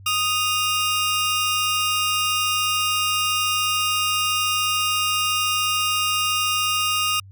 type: tone pair together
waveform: sawtooth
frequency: 1242 / 2799 Hz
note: D#6 / F7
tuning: -3 / +3 cents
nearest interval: octave + major second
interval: 1406 cents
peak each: -19 dBFS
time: 0.06-7.2 s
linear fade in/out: 5 ms
effects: added 97 Hz sine -41 dBFS peak until 7.31 s